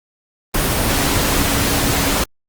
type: tone in noise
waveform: sine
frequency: 279.4 Hz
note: C#4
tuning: 14 cents sharp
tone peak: -25 dBFS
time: 0.9-2.18 s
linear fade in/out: 5 ms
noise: pink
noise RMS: -17 dBFS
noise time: 0.54-2.24 s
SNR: -11 dB
effects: Opus 24 kbps